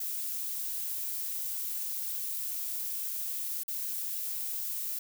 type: noise with dropouts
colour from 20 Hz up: violet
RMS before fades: -35 dBFS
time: 0-4.99 s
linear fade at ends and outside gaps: 5 ms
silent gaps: 3.635-3.68 s
effects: none